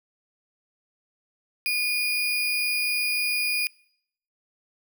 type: tone with sample-and-hold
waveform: sine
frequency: 2443 Hz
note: D#7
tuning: 32 cents flat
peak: -22 dBFS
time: 1.66-3.67 s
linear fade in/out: 0 ms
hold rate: 7350 Hz
effects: noise-tail reverb RT60 0.7 s tail -25 dB re dry